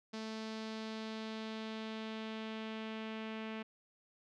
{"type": "tone with low-pass filter sweep", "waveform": "sawtooth", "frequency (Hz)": 220, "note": "A3", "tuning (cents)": 0, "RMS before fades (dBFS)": -43, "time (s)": [0.13, 3.63], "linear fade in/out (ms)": 10, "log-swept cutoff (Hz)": [4900, 2700], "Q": 2.1, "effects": []}